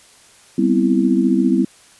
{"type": "chord", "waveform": "sine", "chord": "C major seventh", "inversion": "second", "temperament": "equal", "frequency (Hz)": [196, 246.9, 261.6, 329.6], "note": ["G3", "B3", "C4", "E4"], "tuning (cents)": [0, 0, 0, 0], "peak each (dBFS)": -18, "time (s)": [0.58, 1.65], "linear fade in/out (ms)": 5, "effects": ["white hiss -48 dBFS RMS until 1.99 s", "resampled to 24000 Hz"]}